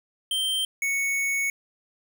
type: tone pair in turn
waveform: square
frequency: 3136 / 2217 Hz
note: G7 / C#7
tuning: 0 / 0 cents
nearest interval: tritone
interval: 600 cents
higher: first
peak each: -24 dBFS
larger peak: neither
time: 0.31-0.65 / 0.82-1.5 s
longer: second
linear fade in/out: 2 ms
effects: none